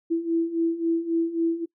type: beating tone pair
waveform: sine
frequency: 329.6 / 333.3 Hz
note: E4 / E4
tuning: 0 / +19 cents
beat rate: 3.7 Hz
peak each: -27 / -23 dBFS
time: 0.1-1.66 s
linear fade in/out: 20 ms
effects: noise-tail reverb RT60 0.1 s tail -23 dB re dry